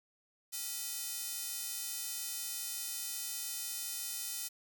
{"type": "tone with high-pass filter", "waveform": "square", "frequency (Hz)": 277.2, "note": "C#4", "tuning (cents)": 0, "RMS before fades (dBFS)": -40, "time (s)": [0.52, 4.49], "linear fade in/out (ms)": 20, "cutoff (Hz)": 6600, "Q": 0.68, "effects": []}